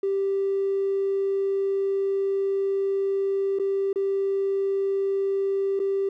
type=tone with dropouts; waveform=triangle; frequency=392 Hz; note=G4; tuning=in tune; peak=-18 dBFS; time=0.03-6.09 s; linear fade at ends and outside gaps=5 ms; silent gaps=3.588-3.596 / 3.93-3.958 / 5.793-5.799 s; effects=tanh soft clip ceiling -19 dBFS